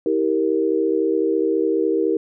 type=chord; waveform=sine; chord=E diminished; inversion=none; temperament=equal with one note detuned; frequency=322.3 / 392 / 466.2 Hz; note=E4 / G4 / Bb4; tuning=-39 / 0 / 0 cents; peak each=-21 dBFS; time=0.06-2.17 s; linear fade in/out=2 ms; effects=none